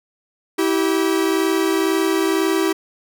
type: tone pair together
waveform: 45% pulse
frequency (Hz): 324.6 / 386.6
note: E4 / G4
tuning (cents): -27 / -24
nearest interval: minor third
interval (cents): 303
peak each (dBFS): -19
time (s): 0.58-2.73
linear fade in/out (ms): 10
effects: none